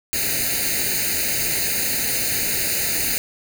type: noise with comb filter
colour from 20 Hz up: white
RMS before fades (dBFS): -22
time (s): 0.13-3.18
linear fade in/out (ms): 0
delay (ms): 0.45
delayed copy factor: +1
effects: none